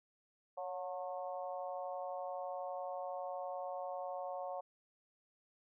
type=harmonic tone with a mistuned harmonic; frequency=181.2 Hz; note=F#3; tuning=36 cents flat; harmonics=3 / 4 / 5 / 6; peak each=-43 / -43 / -49 / -51 dBFS; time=0.57-4.61 s; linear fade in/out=10 ms; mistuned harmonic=3; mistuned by=+37 cents; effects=none